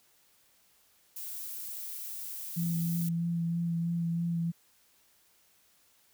violet noise, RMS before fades -40 dBFS, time 1.16-3.09 s, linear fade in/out 5 ms
sine tone with vibrato, 169 Hz, E3, 43 cents sharp, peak -28 dBFS, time 2.56-4.52 s, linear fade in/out 20 ms, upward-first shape sine, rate 3.1 Hz, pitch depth 16 cents each way
effects white hiss -66 dBFS RMS until 6.13 s

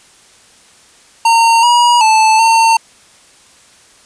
square tone with pitch steps, 917 / 960 / 878 / 906 Hz, A#5 / B5 / A5 / A#5, -29 / -49 / -4 / -50 cents, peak -7 dBFS, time 1.25-2.77 s, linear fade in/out 5 ms, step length 380 ms, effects white hiss -45 dBFS RMS until 4.05 s + resampled to 22050 Hz

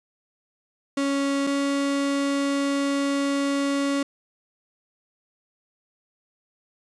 35% pulse tone pair in turn, 278 / 279.6 Hz, C#4 / C#4, +5 / +15 cents, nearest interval unison, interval 10 cents, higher second, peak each -20 dBFS, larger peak neither, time 0.97-1.47 / 1.47-4.03 s, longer second, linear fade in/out 5 ms, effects resampled to 22050 Hz

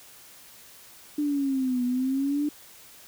sine exponential two-way sweep, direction down then up, 298.7 to 244.5 to 298.7 Hz, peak -23 dBFS, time 1.18-2.49 s, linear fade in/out 5 ms, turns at 1.84 s, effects white hiss -50 dBFS RMS until 3.07 s

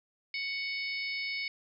harmonic tone with a mistuned harmonic, 741 Hz, F#5, 2 cents sharp, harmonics 3 / 4 / 5 / 6 / 7, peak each -34 / -47 / -46 / -41 / -42 dBFS, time 0.34-1.48 s, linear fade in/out 2 ms, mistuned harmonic 7, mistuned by -17 cents, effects none

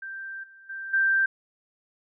sine tone with level steps, 1571 Hz, G6, 3 cents sharp, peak -34 / -48 / -33 / -19 dBFS, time 0.02-1.26 s, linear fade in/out 5 ms, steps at 0.43 / 0.69 / 0.93 s, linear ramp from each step 10 ms, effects none

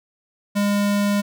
square tone, 203.5 Hz, G#3, 35 cents flat, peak -18 dBFS, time 0.55-1.22 s, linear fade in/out 20 ms, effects none

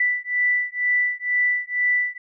sine beating tone pair, 1975.5 / 1977.6 Hz, B6 / B6, 0 / +2 cents, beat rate 2.1 Hz, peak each -22 dBFS, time 0-2.18 s, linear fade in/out 5 ms, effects none

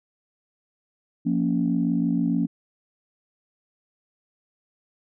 sine chord, Bb minor, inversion second, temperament just, 174.81 / 233.1 / 279.7 Hz, F3 / Bb3 / Db4, +2 / 0 / +16 cents, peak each -24 dBFS, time 1.25-2.47 s, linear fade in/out 20 ms, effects tanh soft clip ceiling -11 dBFS

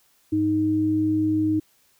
sine tone pair together, 103.49 / 311.1 Hz, G#2 / D#4, -6 / 0 cents, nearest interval octave + perfect fifth, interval 1906 cents, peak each -29 / -19 dBFS, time 0.32-1.6 s, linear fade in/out 10 ms, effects white hiss -62 dBFS RMS until 1.99 s

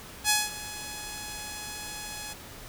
5% pulse tone with ADSR envelope, 843 Hz, G#5, 26 cents sharp, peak -8 dBFS, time 0.24-2.34 s, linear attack 55 ms, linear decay 200 ms, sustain -17 dB, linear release 16 ms, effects pink hiss -45 dBFS RMS until 2.68 s

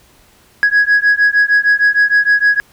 sine beating tone pair, 1661.2 / 1667.7 Hz, G#6 / G#6, 0 / +7 cents, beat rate 6.5 Hz, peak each -10 dBFS, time 0.63-2.6 s, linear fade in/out 0 ms, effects tanh soft clip ceiling -5 dBFS + pink hiss -49 dBFS RMS until 2.72 s

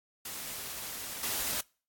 white noise with level steps, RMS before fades -40 / -33 dBFS, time 0.25-1.61 s, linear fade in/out 5 ms, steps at 1.23 s, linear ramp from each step 2 ms, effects noise-tail reverb RT60 0.4 s tail -26 dB re dry + AAC 64 kbps

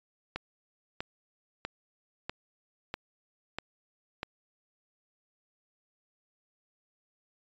click train, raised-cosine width 0.3 ms, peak -18 dBFS, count 7, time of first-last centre 0.36-4.231 s, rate 1.55 Hz, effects resampled to 16000 Hz

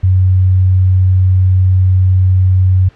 sine tone, 93 Hz, F#2, 9 cents sharp, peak -6 dBFS, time 0.03-2.89 s, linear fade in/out 10 ms, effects pink hiss -46 dBFS RMS until 2.95 s + low-pass 3000 Hz 12 dB/octave

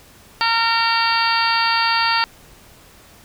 harmonic tone, 458.6 Hz, A#4, 28 cents flat, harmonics 2 / 3 / 4 / 5 / 6 / 7 / 8 / 9 / 10, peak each -20 / -21 / -24 / -28 / -25 / -30 / -31 / -32 / -22 dBFS, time 0.41-2.24 s, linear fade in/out 0 ms, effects pink hiss -47 dBFS RMS until 3.24 s

